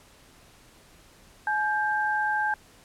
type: tone pair together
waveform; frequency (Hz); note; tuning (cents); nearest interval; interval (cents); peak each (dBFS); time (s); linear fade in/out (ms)
sine; 849 / 1582.5; G#5 / G6; +38 / +16; major seventh; 1078; -26; 1.47-2.54; 2
effects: pink hiss -55 dBFS RMS until 2.84 s + low-pass 12000 Hz 12 dB/octave